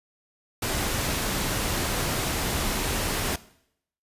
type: noise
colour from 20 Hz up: pink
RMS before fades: -27 dBFS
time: 0.62-3.36 s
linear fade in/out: 5 ms
effects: noise-tail reverb RT60 0.7 s tail -18 dB re dry + resampled to 32000 Hz